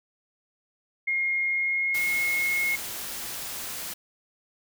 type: tone with pitch glide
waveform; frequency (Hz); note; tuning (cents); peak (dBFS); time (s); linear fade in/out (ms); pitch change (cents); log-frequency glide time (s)
sine; 2139 to 2164; C7 to C#7; +38 to -42; -23; 1.07-2.76; 10; +20; 1.48-2.16
type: noise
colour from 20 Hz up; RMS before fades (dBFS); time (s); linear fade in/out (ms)
white; -35; 1.94-3.94; 10
effects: none